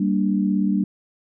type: chord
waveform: sine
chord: G minor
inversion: none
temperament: equal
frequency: 196 / 233.1 / 293.7 Hz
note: G3 / Bb3 / D4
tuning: 0 / 0 / 0 cents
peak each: -19 / -25 / -24 dBFS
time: 0-0.84 s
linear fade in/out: 5 ms
effects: none